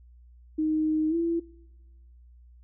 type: tone with pitch glide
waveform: sine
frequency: 311.1 to 335.4 Hz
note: D#4 to E4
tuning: 0 to +30 cents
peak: -23 dBFS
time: 0.58-1.4 s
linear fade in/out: 10 ms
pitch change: +130 cents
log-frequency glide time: 1.09-1.15 s
effects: noise-tail reverb RT60 1.0 s tail -22 dB re dry + added 60 Hz sine -50 dBFS peak until 2.63 s

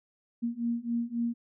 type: beating tone pair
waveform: sine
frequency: 233.1 / 236.8 Hz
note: A#3 / A#3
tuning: 0 / +27 cents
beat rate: 3.7 Hz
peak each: -32 / -31 dBFS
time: 0.42-1.34 s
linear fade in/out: 20 ms
effects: none

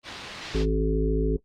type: low-pass noise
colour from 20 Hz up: white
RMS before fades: -38 dBFS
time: 0.03-0.66 s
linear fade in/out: 50 ms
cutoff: 4700 Hz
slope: 24 dB/octave
type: harmonic tone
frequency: 53.8 Hz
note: A1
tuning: 38 cents flat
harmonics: 1 / 3 / 5 / 7 / 8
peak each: -24 / -30 / -30 / -30 / -28 dBFS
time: 0.54-1.37 s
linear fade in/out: 10 ms
effects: noise-tail reverb RT60 0.1 s tail -19 dB re dry + Opus 32 kbps

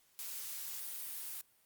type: noise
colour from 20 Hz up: blue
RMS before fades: -43 dBFS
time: 0.19-1.41 s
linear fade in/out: 0 ms
effects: white hiss -70 dBFS RMS until 1.65 s + Opus 48 kbps

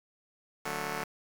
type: chord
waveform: 5% pulse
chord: D major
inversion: none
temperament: just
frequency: 146.83 / 183.54 / 220.2 Hz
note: D3 / F#3 / A3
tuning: 0 / -14 / +2 cents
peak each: -28 dBFS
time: 0.65-1.04 s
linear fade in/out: 5 ms
effects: 8-bit

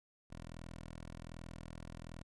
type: tone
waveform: 10% pulse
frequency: 41.29 Hz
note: E1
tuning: 4 cents sharp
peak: -39 dBFS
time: 0.3-2.23 s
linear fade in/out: 10 ms
effects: resampled to 24000 Hz

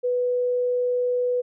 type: tone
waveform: sine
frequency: 493.9 Hz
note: B4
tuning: in tune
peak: -20 dBFS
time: 0.03-1.42 s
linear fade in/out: 20 ms
effects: none

